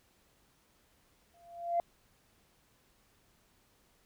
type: tone with exponential growth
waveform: sine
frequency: 688 Hz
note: F5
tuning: 26 cents flat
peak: -24 dBFS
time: 1.34-1.8 s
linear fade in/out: 1 ms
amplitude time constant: 100 ms
effects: tanh soft clip ceiling -21 dBFS + pink hiss -69 dBFS RMS until 4.05 s